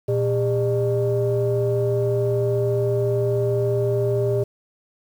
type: tone cluster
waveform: sine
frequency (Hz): 119.2 / 402.7 / 600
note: A#2 / G4 / D5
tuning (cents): +39 / +47 / +37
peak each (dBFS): -21 / -20 / -25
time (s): 0.08-4.44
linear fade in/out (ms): 10
effects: tanh soft clip ceiling -12 dBFS + 8-bit

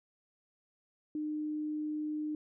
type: tone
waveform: sine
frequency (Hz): 303.7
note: D#4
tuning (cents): -42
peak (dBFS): -33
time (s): 1.15-2.35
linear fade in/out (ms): 2
effects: none

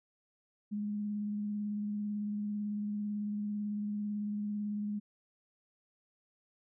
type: tone with vibrato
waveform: sine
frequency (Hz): 207.7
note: G#3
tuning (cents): 0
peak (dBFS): -33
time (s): 0.71-5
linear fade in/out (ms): 20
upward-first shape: sine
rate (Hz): 18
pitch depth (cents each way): 17
effects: none

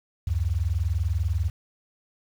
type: tone pair together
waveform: sine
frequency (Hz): 72.39 / 92.5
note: D2 / F#2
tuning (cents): -24 / 0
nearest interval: major third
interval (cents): 424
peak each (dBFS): -25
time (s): 0.27-1.5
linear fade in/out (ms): 5
effects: 8-bit

